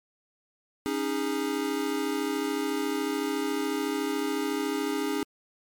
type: chord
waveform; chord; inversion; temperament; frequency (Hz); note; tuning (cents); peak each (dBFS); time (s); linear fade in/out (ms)
square; C# suspended second; none; equal with one note detuned; 277.2 / 311.1 / 409.8; C#4 / D#4 / G#4; 0 / 0 / -23; -32; 0.86-5.23; 0
effects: MP3 96 kbps